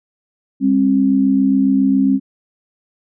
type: tone pair together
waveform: sine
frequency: 200.9 / 268.2 Hz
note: G3 / C4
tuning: +43 / +43 cents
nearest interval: perfect fourth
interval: 500 cents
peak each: -16 / -12 dBFS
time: 0.6-2.2 s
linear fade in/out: 50 ms
effects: none